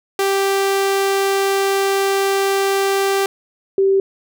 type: tone pair in turn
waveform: sawtooth / sine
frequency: 392 / 388.8 Hz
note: G4 / G4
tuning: 0 / -14 cents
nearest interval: unison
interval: 14 cents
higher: first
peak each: -11 dBFS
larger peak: neither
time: 0.19-3.26 / 3.78-4 s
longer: first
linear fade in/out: 2 ms
effects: none